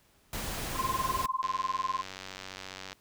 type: noise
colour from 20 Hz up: pink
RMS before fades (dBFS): -36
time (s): 0.33-1.26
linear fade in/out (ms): 2
type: tone with tremolo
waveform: sine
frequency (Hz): 1046.5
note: C6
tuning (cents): 0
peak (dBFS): -25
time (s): 0.74-2.04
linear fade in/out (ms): 50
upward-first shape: sine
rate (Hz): 20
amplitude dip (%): 100
type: click train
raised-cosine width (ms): 0.2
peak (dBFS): -23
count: 143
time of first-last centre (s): 1.43-2.929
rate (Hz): 94.7
effects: pink hiss -65 dBFS RMS until 3 s